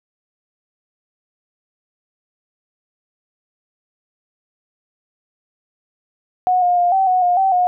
sine tone with pitch steps, 732 / 712 / 705 / 769 / 736 / 712 / 770 / 721 Hz, F#5 / F5 / F5 / G5 / F#5 / F5 / G5 / F#5, -19 / +33 / +16 / -33 / -9 / +33 / -31 / -45 cents, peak -12 dBFS, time 6.47-7.67 s, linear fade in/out 0 ms, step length 150 ms, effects none

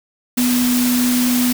sine tone in noise, 247.2 Hz, B3, 2 cents sharp, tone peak -14 dBFS, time 0.37-1.53 s, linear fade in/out 10 ms, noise white, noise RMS -22 dBFS, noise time 0.37-1.53 s, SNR +5 dB, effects none

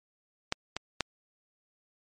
clicks, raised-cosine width 0.2 ms, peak -10 / -15 / -9 dBFS, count 3, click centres 0.524 / 0.766 / 1.007 s, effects MP3 48 kbps

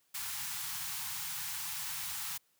white band-stop noise, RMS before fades -39 dBFS, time 0.14-2.38 s, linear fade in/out 10 ms, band 180 to 770 Hz, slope 96 dB/octave, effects white hiss -73 dBFS RMS until 2.59 s + high-pass 80 Hz 12 dB/octave

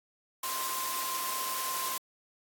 sine tone in noise, 1046.5 Hz, C6, in tune, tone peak -35 dBFS, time 0.43-1.98 s, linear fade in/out 5 ms, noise white, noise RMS -35 dBFS, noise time 0.43-1.98 s, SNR -3 dB, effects high-pass 300 Hz 12 dB/octave + AAC 64 kbps

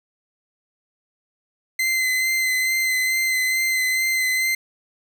40% pulse tone with vibrato, 2058 Hz, C7, 29 cents flat, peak -18 dBFS, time 1.79-4.55 s, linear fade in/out 5 ms, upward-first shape sine, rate 2.3 Hz, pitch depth 20 cents each way, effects none

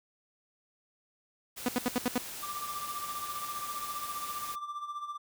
white noise, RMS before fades -42 dBFS, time 1.56-4.56 s, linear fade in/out 20 ms
sawtooth tone bursts, 246.9 Hz, B3, in tune, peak -22 dBFS, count 6, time 1.66-2.18 s, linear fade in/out 2 ms, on 25 ms, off 74 ms
triangle tone with tremolo, 1179 Hz, D6, 6 cents sharp, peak -32 dBFS, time 2.42-5.18 s, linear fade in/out 20 ms, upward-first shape sine, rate 15 Hz, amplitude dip 65%
effects none

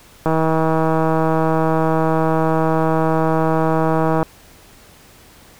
click train, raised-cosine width 1 ms, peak -4 dBFS, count 636, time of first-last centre 0.26-4.229 s, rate 160 Hz, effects pink hiss -46 dBFS RMS until 5.59 s

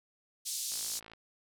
pink band-pass noise, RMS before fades -37 dBFS, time 0.45-1 s, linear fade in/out 20 ms, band 4400 to 12000 Hz, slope 24 dB/octave
click train, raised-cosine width 0.3 ms, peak -34 dBFS, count 24, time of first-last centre 0.72-1.135 s, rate 55.4 Hz
effects none

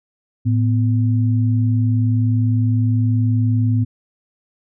sine tone pair together, 110 / 250.5 Hz, A2 / B3, 0 / +25 cents, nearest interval octave + major second, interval 1425 cents, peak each -14 / -21 dBFS, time 0.45-3.85 s, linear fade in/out 20 ms, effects none

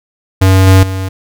square tone with level steps, 94.9 Hz, F#2, 44 cents sharp, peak -5 / -3 / -16 dBFS, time 0.41-1.09 s, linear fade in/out 10 ms, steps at 0.67 / 0.83 s, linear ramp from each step 2 ms, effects none

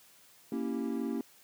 triangle chord, A# diminished seventh, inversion none, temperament equal, 233.1 / 277.2 / 329.6 / 392 Hz, A#3 / C#4 / E4 / G4, 0 / 0 / 0 / 0 cents, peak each -33 / -34 / -37 / -38 dBFS, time 0.52-1.21 s, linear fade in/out 2 ms, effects white hiss -60 dBFS RMS until 1.43 s + high-pass 100 Hz 12 dB/octave

